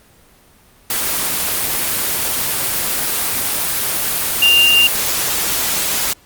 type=tone in noise; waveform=sine; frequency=2794 Hz; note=F7; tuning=in tune; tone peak=-8 dBFS; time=4.42-4.87 s; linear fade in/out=2 ms; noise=white; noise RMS=-18 dBFS; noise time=0.9-6.13 s; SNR=+7 dB; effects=pink hiss -49 dBFS RMS until 6.25 s + Opus 24 kbps